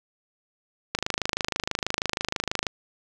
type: click train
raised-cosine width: 0.2 ms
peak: -7 dBFS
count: 46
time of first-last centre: 0.95-2.668 s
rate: 26.2 Hz
effects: none